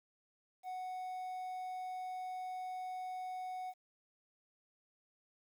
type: tone with quantisation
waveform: triangle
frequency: 740 Hz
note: F#5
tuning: in tune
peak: -38 dBFS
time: 0.63-3.74 s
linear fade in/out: 50 ms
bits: 11
effects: none